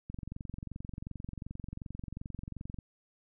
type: click train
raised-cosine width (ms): 5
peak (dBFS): -28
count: 62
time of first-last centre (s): 0.1-2.787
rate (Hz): 22.7
effects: none